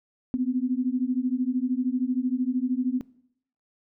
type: beating tone pair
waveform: sine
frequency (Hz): 246.9 / 259.9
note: B3 / C4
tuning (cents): 0 / -11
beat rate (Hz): 13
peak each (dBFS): -26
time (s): 0.34-3.01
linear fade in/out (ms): 0
effects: noise-tail reverb RT60 0.7 s tail -21 dB re dry

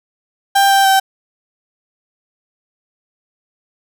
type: tone with pitch steps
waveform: 35% pulse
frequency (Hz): 791 / 785 / 774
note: G5 / G5 / G5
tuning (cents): +15 / +2 / -22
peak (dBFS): -7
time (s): 0.55-1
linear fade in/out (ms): 10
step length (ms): 150
effects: none

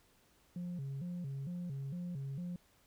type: tone with vibrato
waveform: sine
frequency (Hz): 155.56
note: D#3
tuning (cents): 0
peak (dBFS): -36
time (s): 0.56-2.56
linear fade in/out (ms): 2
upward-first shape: square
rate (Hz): 2.2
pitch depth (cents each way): 220
effects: tanh soft clip ceiling -37 dBFS + pink hiss -69 dBFS RMS until 2.86 s

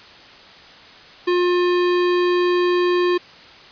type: tone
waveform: square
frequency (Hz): 355.6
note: F4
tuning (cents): +31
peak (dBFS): -16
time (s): 1.27-3.18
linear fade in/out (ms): 10
effects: white hiss -43 dBFS RMS until 3.71 s + resampled to 11025 Hz

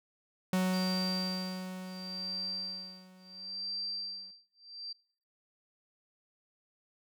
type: tone with exponential decay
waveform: 45% pulse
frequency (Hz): 185.2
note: F#3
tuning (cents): +2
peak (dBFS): -26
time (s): 0.53-4.31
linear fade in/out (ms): 2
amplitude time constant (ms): 820
type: tone with tremolo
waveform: sine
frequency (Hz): 4699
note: D8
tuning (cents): 0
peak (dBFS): -34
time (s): 0.73-4.93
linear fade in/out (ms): 10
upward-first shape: sine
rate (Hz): 0.73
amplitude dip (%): 100
effects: noise-tail reverb RT60 0.6 s tail -25 dB re dry

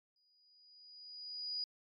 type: tone with exponential growth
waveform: sine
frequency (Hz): 4912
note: D#8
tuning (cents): -23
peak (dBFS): -34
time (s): 0.16-1.64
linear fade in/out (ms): 2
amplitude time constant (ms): 320
effects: tanh soft clip ceiling -30 dBFS + MP3 48 kbps

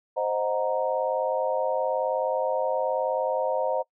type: chord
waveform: sine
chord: C half-diminished seventh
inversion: none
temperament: equal with one note detuned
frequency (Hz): 523.3 / 622.3 / 731.9 / 932.3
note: C5 / Eb5 / Gb5 / Bb5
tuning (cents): 0 / 0 / -19 / 0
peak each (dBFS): -27 / -28 / -32 / -30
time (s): 0.16-3.83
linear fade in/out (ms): 20
effects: noise-tail reverb RT60 0.1 s tail -23 dB re dry

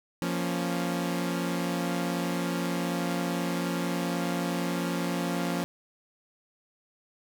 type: chord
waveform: sawtooth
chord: Bb minor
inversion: second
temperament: equal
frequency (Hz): 174.61 / 233.1 / 277.2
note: F3 / Bb3 / Db4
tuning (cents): 0 / 0 / 0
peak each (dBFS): -26 / -31 / -29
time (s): 0.22-5.64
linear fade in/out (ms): 0
effects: none

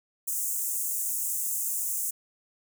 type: high-pass noise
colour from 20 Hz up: pink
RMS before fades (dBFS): -30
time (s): 0.27-2.11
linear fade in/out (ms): 10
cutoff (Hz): 6900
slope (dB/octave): 48
effects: none

